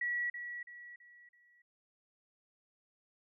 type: tone with echo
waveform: sine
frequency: 1932 Hz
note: B6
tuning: 39 cents flat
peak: -32 dBFS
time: 0.01-0.3 s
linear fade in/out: 5 ms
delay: 330 ms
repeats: 4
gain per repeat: -8 dB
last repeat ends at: 1.62 s
effects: none